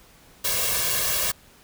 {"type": "noise with comb filter", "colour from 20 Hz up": "white", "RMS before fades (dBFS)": -24, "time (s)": [0.44, 1.32], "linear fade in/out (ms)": 10, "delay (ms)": 1.8, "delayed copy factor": 1, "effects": ["pink hiss -53 dBFS RMS until 1.63 s"]}